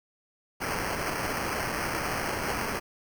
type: noise with sample-and-hold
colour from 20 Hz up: blue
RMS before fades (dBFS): -31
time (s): 0.6-2.8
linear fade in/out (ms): 20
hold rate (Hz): 3675
effects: none